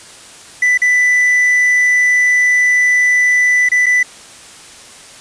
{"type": "tone with dropouts", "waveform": "triangle", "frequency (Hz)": 1987, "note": "B6", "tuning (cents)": 10, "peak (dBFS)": -7, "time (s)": [0.62, 4.03], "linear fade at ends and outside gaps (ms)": 5, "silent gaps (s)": [[0.776, 0.817], [3.689, 3.716], [3.86, 3.864]], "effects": ["white hiss -37 dBFS RMS until 5.2 s", "resampled to 22050 Hz"]}